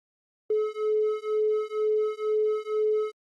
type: beating tone pair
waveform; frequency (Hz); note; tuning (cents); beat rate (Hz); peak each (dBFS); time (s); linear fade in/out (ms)
triangle; 427.8 / 429.9; A4 / A4; -49 / -40; 2.1; -23; 0.5-3.12; 5
effects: tanh soft clip ceiling -19 dBFS + Opus 32 kbps